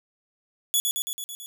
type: tone with echo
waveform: 10% pulse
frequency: 3407 Hz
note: G#7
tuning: 44 cents sharp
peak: -12 dBFS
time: 0.74-0.8 s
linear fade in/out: 0 ms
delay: 110 ms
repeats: 6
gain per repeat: -3 dB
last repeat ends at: 1.46 s
effects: none